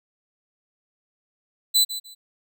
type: tone with echo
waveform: sawtooth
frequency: 4000 Hz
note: B7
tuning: 21 cents sharp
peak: -12 dBFS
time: 1.74-1.85 s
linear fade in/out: 20 ms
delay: 150 ms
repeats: 2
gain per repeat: -13 dB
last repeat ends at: 2.15 s
effects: none